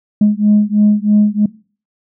sine beating tone pair, 207.7 / 210.8 Hz, G#3 / G#3, 0 / +26 cents, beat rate 3.1 Hz, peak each -10 dBFS, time 0.21-1.46 s, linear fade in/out 5 ms, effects noise-tail reverb RT60 0.4 s tail -21 dB re dry + tanh soft clip ceiling -3 dBFS

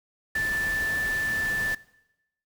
sine tone in noise, 1760 Hz, A6, in tune, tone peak -24 dBFS, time 0.35-1.75 s, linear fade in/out 5 ms, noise pink, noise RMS -37 dBFS, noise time 0.35-1.75 s, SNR +10 dB, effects noise-tail reverb RT60 0.9 s tail -20 dB re dry

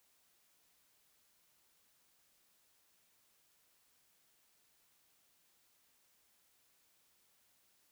silence, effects white hiss -73 dBFS RMS until 7.91 s

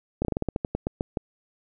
slowing click train, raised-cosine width 2 ms, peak -12 dBFS, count 13, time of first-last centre 0.22-1.172 s, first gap 29 ms, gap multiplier 1.17, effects none

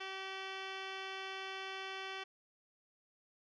10% pulse tone with low-pass filter, 383.7 Hz, G4, 37 cents flat, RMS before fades -44 dBFS, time 0-2.24 s, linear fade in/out 10 ms, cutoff 3600 Hz, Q 6.9, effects none

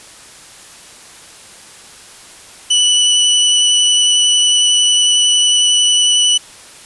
sawtooth tone with vibrato, 2967 Hz, F#7, 4 cents sharp, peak -6 dBFS, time 2.7-6.38 s, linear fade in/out 10 ms, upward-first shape triangle, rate 11 Hz, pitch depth 12 cents each way, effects white hiss -38 dBFS RMS until 6.85 s + resampled to 24000 Hz

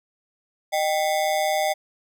square ring-modulated tone, 698.5 Hz, F5, in tune, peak -18 dBFS, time 0.72-1.74 s, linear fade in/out 20 ms, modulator 82.3 Hz, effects none

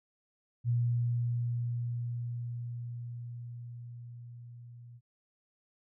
sine tone with level ramp, 119.6 Hz, A#2, 45 cents sharp, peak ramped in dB -25 to -48 dBFS, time 0.64-5.01 s, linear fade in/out 50 ms, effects none

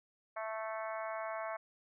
harmonic tone, 220 Hz, A3, in tune, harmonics 3 / 4 / 5 / 6 / 7 / 8 / 9 / 10, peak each -40 / -46 / -44 / -48 / -50 / -52 / -55 / -51 dBFS, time 0.36-1.57 s, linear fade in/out 10 ms, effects none

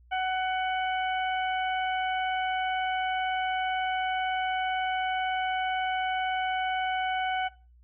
harmonic tone, 747 Hz, F#5, 16 cents sharp, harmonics 1 / 2 / 3 / 4, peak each -27 / -33 / -37 / -39 dBFS, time 0.11-7.49 s, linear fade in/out 20 ms, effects noise-tail reverb RT60 0.3 s tail -18 dB re dry + added 60 Hz sine -54 dBFS peak until 7.83 s

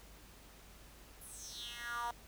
10% pulse tone with high-pass filter sweep, 237.9 Hz, A#3, 35 cents sharp, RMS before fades -44 dBFS, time 1.21-2.11 s, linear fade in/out 2 ms, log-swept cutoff 12000 to 810 Hz, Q 4.8, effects added 50 Hz sine -59 dBFS peak until 2.27 s + pink hiss -59 dBFS RMS until 2.27 s

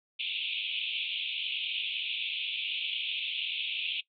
white band-pass noise, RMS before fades -34 dBFS, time 0.19-4.01 s, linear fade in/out 10 ms, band 2400 to 3600 Hz, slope 96 dB/octave, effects noise-tail reverb RT60 0.1 s tail -19 dB re dry

